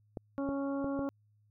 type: clicks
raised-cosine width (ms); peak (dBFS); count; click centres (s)
2; -25; 4; 0.172 / 0.49 / 0.844 / 0.992
type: harmonic tone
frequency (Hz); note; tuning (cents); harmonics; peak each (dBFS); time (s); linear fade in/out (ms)
277.2; C#4; 0; 1 / 2 / 3 / 4 / 5; -33 / -38 / -47 / -46 / -50; 0.38-1.09; 0
effects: added 105 Hz sine -65 dBFS peak until 1.5 s